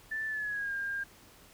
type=tone with pitch glide; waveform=sine; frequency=1762 to 1606.5 Hz; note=A6 to G6; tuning=+2 to +42 cents; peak=-32 dBFS; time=0.11-1.04 s; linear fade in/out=10 ms; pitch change=-160 cents; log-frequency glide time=0.27-0.73 s; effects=pink hiss -57 dBFS RMS until 1.53 s

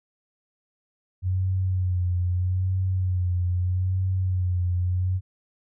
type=tone with vibrato; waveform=sine; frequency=91.5 Hz; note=F#2; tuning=19 cents flat; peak=-21 dBFS; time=1.22-5.21 s; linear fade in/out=50 ms; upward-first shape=sine; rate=0.79 Hz; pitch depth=45 cents each way; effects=none

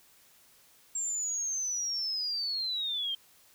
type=linear sweep; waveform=sine; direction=down; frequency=7459 to 3136 Hz; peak=-30 dBFS; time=0.95-3.15 s; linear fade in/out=5 ms; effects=white hiss -61 dBFS RMS until 3.54 s

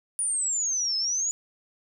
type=exponential two-way sweep; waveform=sine; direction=down then up; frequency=9700 to 5150 to 6960 Hz; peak=-24 dBFS; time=0.19-1.31 s; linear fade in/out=0 ms; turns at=0.97 s; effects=none

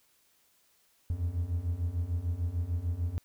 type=beating tone pair; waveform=triangle; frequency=82.4 / 89.1 Hz; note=E2 / F2; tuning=0 / +35 cents; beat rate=6.7 Hz; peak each=-32 / -29 dBFS; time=1.1-3.18 s; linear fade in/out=0 ms; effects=white hiss -68 dBFS RMS until 3.24 s

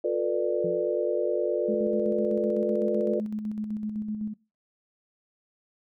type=chord; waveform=sine; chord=B half-diminished seventh; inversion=second; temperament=just; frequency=355.6 / 444.5 / 493.9 / 592.7 Hz; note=F4 / A4 / B4 / D5; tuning=+31 / +18 / 0 / +16 cents; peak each=-29 dBFS; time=0.04-3.2 s; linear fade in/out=5 ms
type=tone with exponential decay; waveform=sine; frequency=174.61 Hz; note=F3; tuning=in tune; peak=-30 dBFS; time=0.64-0.99 s; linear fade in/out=5 ms; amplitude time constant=75 ms
type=tone with tremolo; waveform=sine; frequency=213.1 Hz; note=G#3; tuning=45 cents sharp; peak=-27 dBFS; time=1.68-4.34 s; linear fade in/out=10 ms; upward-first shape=square; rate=7.9 Hz; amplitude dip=40%
effects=noise-tail reverb RT60 0.3 s tail -22 dB re dry

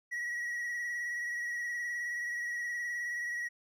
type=tone with vibrato; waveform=triangle; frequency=1919 Hz; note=A#6; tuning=50 cents sharp; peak=-32 dBFS; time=0.11-3.49 s; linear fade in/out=20 ms; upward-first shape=sine; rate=19 Hz; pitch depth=32 cents each way; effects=none

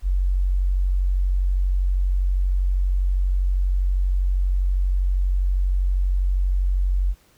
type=tone; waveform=sine; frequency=46.25 Hz; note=F#1; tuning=in tune; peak=-17 dBFS; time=0.02-7.15 s; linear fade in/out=50 ms; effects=pink hiss -58 dBFS RMS until 7.37 s

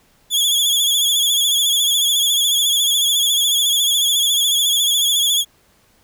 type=tone with vibrato; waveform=sawtooth; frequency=3379 Hz; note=G#7; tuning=29 cents sharp; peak=-11 dBFS; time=0.3-5.45 s; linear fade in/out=50 ms; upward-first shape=sine; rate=14 Hz; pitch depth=64 cents each way; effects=pink hiss -56 dBFS RMS until 6.03 s

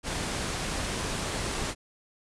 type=low-pass noise; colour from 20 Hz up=pink; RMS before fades=-32 dBFS; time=0.03-1.75 s; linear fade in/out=50 ms; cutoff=10000 Hz; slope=48 dB/octave; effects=none

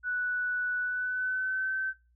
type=tone with pitch glide; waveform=sine; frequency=1480 to 1540.2 Hz; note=F#6 to G6; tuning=0 to -31 cents; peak=-28 dBFS; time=0.03-1.94 s; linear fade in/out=50 ms; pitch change=+69 cents; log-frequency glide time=0.8-1.75 s; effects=noise-tail reverb RT60 0.3 s tail -19 dB re dry + added 60 Hz sine -63 dBFS peak until 2.15 s

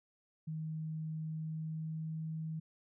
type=tone with pitch glide; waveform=sine; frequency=157.6 to 159.06 Hz; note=D#3 to D#3; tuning=+23 to +38 cents; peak=-37 dBFS; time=0.47-2.6 s; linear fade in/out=10 ms; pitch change=+15 cents; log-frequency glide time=1.2-2.22 s; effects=none

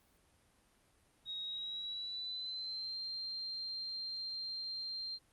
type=tone with pitch glide; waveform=sine; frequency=3782 to 4172 Hz; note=A#7 to C8; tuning=+24 to -6 cents; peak=-39 dBFS; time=1.25-5.19 s; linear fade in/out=50 ms; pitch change=+170 cents; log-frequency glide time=1.42-2.97 s; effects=pink hiss -70 dBFS RMS until 5.32 s + Opus 32 kbps

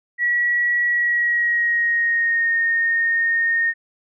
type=tone with pitch glide; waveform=sine; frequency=1928 to 1843.1 Hz; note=B6 to A#6; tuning=-42 to -20 cents; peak=-16 dBFS; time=0.18-3.74 s; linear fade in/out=50 ms; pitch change=-78 cents; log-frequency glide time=0.86-2.56 s; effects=none

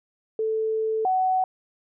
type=tone pair in turn; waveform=sine; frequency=440 / 748.4 Hz; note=A4 / F#5; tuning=0 / +20 cents; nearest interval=major sixth; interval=920 cents; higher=second; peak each=-22 / -19 dBFS; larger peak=second; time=0.39-1.05 / 1.05-1.44 s; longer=first; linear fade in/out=2 ms; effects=none

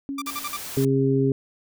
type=tone with exponential decay; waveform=sine; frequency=276.6 Hz; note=C#4; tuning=4 cents flat; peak=-25 dBFS; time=0.09-0.74 s; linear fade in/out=0 ms; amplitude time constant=140 ms
type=tone bursts; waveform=sawtooth; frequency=1180 Hz; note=D6; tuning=8 cents sharp; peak=-24 dBFS; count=5; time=0.18-0.567 s; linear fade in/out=5 ms; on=39 ms; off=48 ms
type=noise; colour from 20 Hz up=white; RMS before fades=-35 dBFS; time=0.26-0.85 s; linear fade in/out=2 ms
type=harmonic tone; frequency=135.1 Hz; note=C#3; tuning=44 cents flat; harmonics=1 / 2 / 3; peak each=-22 / -22 / -22 dBFS; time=0.77-1.32 s; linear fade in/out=2 ms
effects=none

